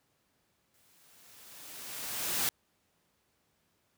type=noise with exponential growth; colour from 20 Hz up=white; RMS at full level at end=-29 dBFS; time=0.74-2.49 s; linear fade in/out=1 ms; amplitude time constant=380 ms; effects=pink hiss -74 dBFS RMS until 3.97 s + high-pass 80 Hz 12 dB/octave